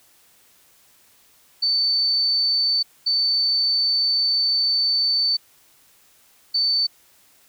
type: tone bursts at uneven times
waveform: sine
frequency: 4533 Hz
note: C#8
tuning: 38 cents sharp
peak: -17 dBFS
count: 3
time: 1.62-2.83 / 3.06-5.37 / 6.54-6.87 s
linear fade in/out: 10 ms
effects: white hiss -56 dBFS RMS until 7.48 s